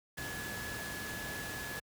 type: tone in noise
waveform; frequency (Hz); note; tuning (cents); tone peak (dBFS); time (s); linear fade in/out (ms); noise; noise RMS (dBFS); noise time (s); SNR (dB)
sine; 1700; G#6; +40; -42; 0.17-1.8; 10; pink; -42; 0.17-1.8; -3
effects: high-pass 60 Hz 12 dB/octave